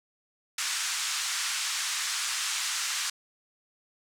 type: band-pass noise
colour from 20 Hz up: white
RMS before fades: -31 dBFS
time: 0.58-3.1 s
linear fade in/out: 5 ms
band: 1100 to 8200 Hz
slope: 24 dB/octave
effects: none